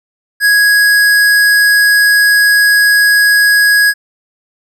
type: tone with hard clipping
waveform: sine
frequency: 1661.2 Hz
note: G#6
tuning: in tune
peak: -7 dBFS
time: 0.4-3.94 s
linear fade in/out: 50 ms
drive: 18 dB
effects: none